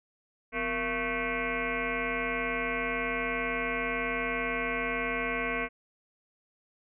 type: tone with frequency modulation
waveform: sine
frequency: 1318.5 Hz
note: E6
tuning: in tune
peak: -28 dBFS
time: 0.52-5.69 s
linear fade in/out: 50 ms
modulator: 213 Hz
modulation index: 5.3
effects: none